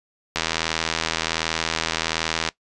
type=click train; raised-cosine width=0.2 ms; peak=-4 dBFS; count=174; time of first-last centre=0.36-2.488 s; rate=81.3 Hz; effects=noise-tail reverb RT60 0.1 s tail -20 dB re dry + resampled to 24000 Hz